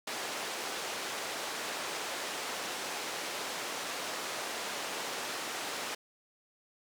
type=band-pass noise; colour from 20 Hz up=pink; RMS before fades=-38 dBFS; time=0.07-5.95 s; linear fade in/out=5 ms; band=450 to 8300 Hz; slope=12 dB/octave; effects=none